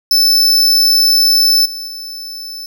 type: tone with level steps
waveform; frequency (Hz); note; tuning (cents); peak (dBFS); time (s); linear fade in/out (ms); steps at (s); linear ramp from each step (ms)
45% pulse; 5274; E8; 0; -8 / -23 / -25; 0.11-2.66; 2; 1.65 / 1.87; 10
effects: none